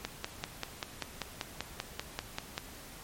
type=click train; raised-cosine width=0.2 ms; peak=-16 dBFS; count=14; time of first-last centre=0.05-2.579 s; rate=5.14 Hz; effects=pink hiss -49 dBFS RMS until 3.03 s + MP3 64 kbps